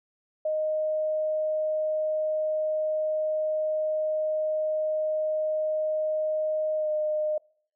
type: tone with pitch glide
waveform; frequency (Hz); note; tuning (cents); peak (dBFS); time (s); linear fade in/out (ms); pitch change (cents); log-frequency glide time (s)
sine; 620 to 611.8; D#5 to D#5; -6 to -29; -24; 0.45-7.38; 5; -23; 6.77-6.9
effects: noise-tail reverb RT60 0.6 s tail -25 dB re dry